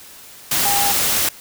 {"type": "tone in noise", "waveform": "sine", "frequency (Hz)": 806, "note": "G5", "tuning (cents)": 48, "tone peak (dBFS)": -20, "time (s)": [0.65, 0.92], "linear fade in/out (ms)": 5, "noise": "white", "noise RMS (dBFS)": -18, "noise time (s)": [0.51, 1.29], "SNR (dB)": -5, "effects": ["white hiss -41 dBFS RMS until 1.4 s"]}